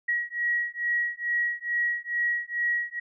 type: beating tone pair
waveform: sine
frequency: 1907 / 1909.3 Hz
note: A#6 / A#6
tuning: +39 / +41 cents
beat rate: 2.3 Hz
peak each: -28 dBFS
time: 0.08-3 s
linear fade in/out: 10 ms
effects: none